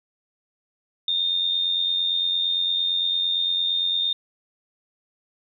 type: tone with amplitude modulation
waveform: sine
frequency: 3646 Hz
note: A#7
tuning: 39 cents flat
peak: -18 dBFS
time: 1.08-4.13 s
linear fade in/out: 2 ms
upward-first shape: sine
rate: 88.8 Hz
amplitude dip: 50%
effects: 10-bit